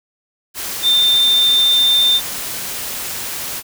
sine tone in noise, 3593 Hz, A7, 36 cents sharp, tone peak -10 dBFS, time 0.82-2.21 s, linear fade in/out 50 ms, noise white, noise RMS -25 dBFS, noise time 0.54-3.63 s, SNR +12 dB, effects none

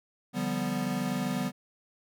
square chord, G dominant seventh, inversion second, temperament equal with one note detuned, 146.83 / 174.61 / 194.87 / 246.9 Hz, D3 / F3 / G3 / B3, 0 / 0 / -10 / 0 cents, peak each -38 / -37 / -34 / -33 dBFS, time 0.33-1.52 s, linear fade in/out 50 ms, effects none

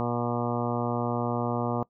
harmonic tone, 120 Hz, B2, 49 cents flat, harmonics 1 / 2 / 3 / 4 / 5 / 6 / 7 / 8 / 9 / 10, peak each -32 / -31 / -36 / -34 / -36 / -35 / -38 / -38 / -39 / -39 dBFS, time 0-1.83 s, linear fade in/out 0 ms, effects noise-tail reverb RT60 0.1 s tail -21 dB re dry

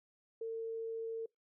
sine tone, 452.3 Hz, A4, 48 cents sharp, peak -37 dBFS, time 0.41-1.26 s, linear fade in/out 5 ms, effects noise-tail reverb RT60 0.2 s tail -26 dB re dry

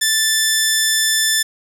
10% pulse tone, 1760 Hz, A6, in tune, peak -5 dBFS, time 0.01-1.43 s, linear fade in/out 10 ms, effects none

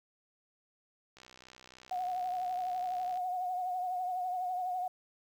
click train, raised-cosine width 0.2 ms, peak -36 dBFS, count 128, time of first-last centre 1.17-3.173 s, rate 63.4 Hz
sine tone with vibrato, 730 Hz, F#5, 24 cents flat, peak -32 dBFS, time 1.91-4.88 s, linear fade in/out 5 ms, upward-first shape triangle, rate 12 Hz, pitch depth 51 cents each way
effects 10-bit

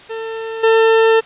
40% pulse tone with level steps, 448.4 Hz, A4, 33 cents sharp, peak -22 / -8 dBFS, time 0.09-1.21 s, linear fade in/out 20 ms, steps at 0.63 s, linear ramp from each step 10 ms, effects white hiss -40 dBFS RMS until 1.25 s + resampled to 8000 Hz

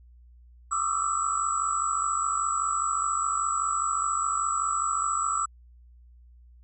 sine tone cluster, 1152 / 1197 / 1287 / 1341 / 7800 Hz, D6 / D6 / E6 / E6 / B8, -34 / +33 / -42 / +29 / -23 cents, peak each -31 dBFS, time 0.71-5.46 s, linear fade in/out 10 ms, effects added 60 Hz sine -50 dBFS peak until 6.63 s

